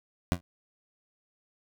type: tone with exponential decay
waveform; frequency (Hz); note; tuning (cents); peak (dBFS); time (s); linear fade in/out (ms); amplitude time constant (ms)
20% pulse; 87.4; F2; +2; -15; 0.32-0.41; 0; 19
effects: none